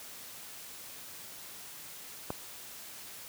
click, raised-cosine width 1 ms, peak -19 dBFS, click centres 2.304 s, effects white hiss -47 dBFS RMS until 3.28 s + high-pass 60 Hz 12 dB/octave

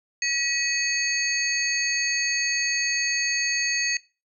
sine tone cluster, 1933 / 2538 / 4467 / 6500 Hz, B6 / D#7 / C#8 / G#8, -38 / +34 / +12 / -38 cents, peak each -28 dBFS, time 0.22-3.97 s, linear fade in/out 2 ms, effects noise-tail reverb RT60 0.3 s tail -21 dB re dry

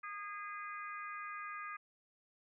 harmonic tone, 409.8 Hz, G#4, 23 cents flat, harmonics 3 / 4 / 5 / 6, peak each -44 / -49 / -50 / -53 dBFS, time 0.03-1.77 s, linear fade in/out 10 ms, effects none

